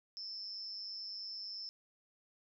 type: tone with amplitude modulation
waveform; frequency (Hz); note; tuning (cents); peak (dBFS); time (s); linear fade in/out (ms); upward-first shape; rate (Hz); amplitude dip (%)
sine; 5274; E8; 0; -38; 0.17-1.69; 0; sine; 203; 85
effects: none